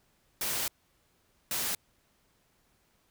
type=noise bursts at uneven times; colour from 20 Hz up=white; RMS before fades=-32 dBFS; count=2; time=0.41-0.68 / 1.51-1.75 s; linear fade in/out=2 ms; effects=pink hiss -70 dBFS RMS until 3.1 s